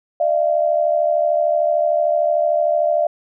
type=tone pair together; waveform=sine; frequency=605.7 / 679 Hz; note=D#5 / F5; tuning=-47 / -49 cents; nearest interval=major second; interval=198 cents; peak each=-17 dBFS; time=0.2-3.07 s; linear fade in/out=5 ms; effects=none